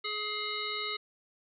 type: harmonic tone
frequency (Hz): 421.2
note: G#4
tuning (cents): +24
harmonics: 1 / 3 / 5 / 7 / 9 / 10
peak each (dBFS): -42 / -39 / -38 / -42 / -39 / -41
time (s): 0.04-0.97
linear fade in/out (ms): 10
effects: none